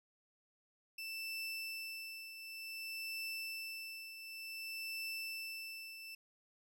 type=tone with tremolo; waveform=30% pulse; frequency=2658 Hz; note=E7; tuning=14 cents sharp; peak=-37 dBFS; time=0.98-6.15 s; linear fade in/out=5 ms; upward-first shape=triangle; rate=0.55 Hz; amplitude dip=65%; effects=none